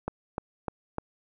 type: click train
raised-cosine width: 1 ms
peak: -16 dBFS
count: 4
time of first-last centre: 0.08-0.984 s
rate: 3.32 Hz
effects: none